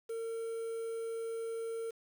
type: tone with quantisation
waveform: triangle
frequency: 455.5 Hz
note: A#4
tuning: 40 cents flat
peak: -34 dBFS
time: 0.09-1.91 s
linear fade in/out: 10 ms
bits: 9
effects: none